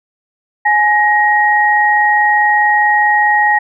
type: tone pair together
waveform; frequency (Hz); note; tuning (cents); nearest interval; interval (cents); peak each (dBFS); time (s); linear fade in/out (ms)
sine; 839.7 / 1885; G#5 / A#6; +19 / +19; octave + major second; 1400; -11; 0.65-3.59; 10
effects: none